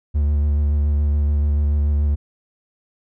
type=tone with vibrato; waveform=triangle; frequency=73.2 Hz; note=D2; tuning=5 cents flat; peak=-13 dBFS; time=0.14-2.16 s; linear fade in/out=20 ms; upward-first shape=square; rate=7 Hz; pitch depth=18 cents each way; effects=none